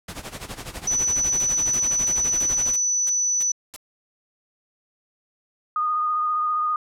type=noise with tremolo; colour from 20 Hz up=pink; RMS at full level=-32 dBFS; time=0.08-2.74 s; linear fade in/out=5 ms; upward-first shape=sine; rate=12 Hz; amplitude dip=80%
type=tone; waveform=sine; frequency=5970 Hz; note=F#8; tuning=15 cents sharp; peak=-19 dBFS; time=0.87-3.52 s; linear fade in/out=5 ms
type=noise bursts; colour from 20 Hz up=white; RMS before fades=-36 dBFS; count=8; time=1.4-3.762 s; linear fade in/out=0 ms; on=24 ms; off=310 ms
type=tone with vibrato; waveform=sine; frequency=1232 Hz; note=D#6; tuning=17 cents flat; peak=-20 dBFS; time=5.76-6.76 s; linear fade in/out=2 ms; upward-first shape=sine; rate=15 Hz; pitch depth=20 cents each way
effects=low-pass 12000 Hz 12 dB/octave